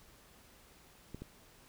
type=clicks; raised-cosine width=3 ms; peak=-30 dBFS; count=2; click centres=1.146 / 1.22 s; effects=pink hiss -61 dBFS RMS until 1.68 s